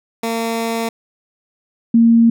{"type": "tone pair in turn", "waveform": ["15% pulse", "sine"], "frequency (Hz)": [228.3, 230.7], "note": ["A#3", "A#3"], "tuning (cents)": [-36, -18], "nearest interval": "unison", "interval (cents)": 18, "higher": "second", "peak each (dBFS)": [-12, -7], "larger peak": "second", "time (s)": [[0.23, 0.89], [1.94, 2.3]], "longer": "first", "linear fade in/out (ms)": 5, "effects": []}